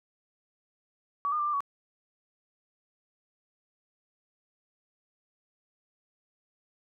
sine tone with pitch steps, 1140 / 1216 / 1182 / 1191 / 1125 Hz, C#6 / D#6 / D6 / D6 / C#6, +48 / -40 / +11 / +24 / +25 cents, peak -26 dBFS, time 1.25-1.605 s, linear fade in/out 0 ms, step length 71 ms, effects none

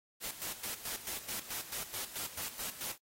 white noise with tremolo, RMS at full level -39 dBFS, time 0.2-2.98 s, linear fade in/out 50 ms, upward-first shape square, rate 4.6 Hz, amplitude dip 70%, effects AAC 48 kbps

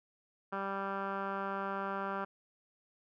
10% pulse tone with low-pass filter, 196 Hz, G3, in tune, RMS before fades -37 dBFS, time 0.52-2.25 s, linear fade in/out 10 ms, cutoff 1500 Hz, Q 3.3, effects none

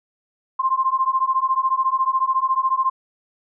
sine beating tone pair, 1046.5 / 1060.5 Hz, C6 / C6, 0 / +23 cents, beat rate 14 Hz, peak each -20 dBFS, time 0.59-2.9 s, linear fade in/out 10 ms, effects none

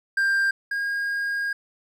triangle tone pair in turn, 1589 / 1627.1 Hz, G6 / G#6, +23 / -36 cents, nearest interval unison, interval 41 cents, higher second, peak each -17 / -22 dBFS, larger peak first, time 0.17-0.51 / 0.71-1.53 s, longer second, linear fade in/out 5 ms, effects none

